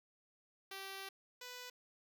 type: tone pair in turn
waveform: 5% pulse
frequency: 388.5 / 495.9 Hz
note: G4 / B4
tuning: -16 / +7 cents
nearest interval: major third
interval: 423 cents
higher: second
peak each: -34 / -36 dBFS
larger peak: first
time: 0.71-1.09 / 1.41-1.7 s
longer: first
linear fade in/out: 5 ms
effects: none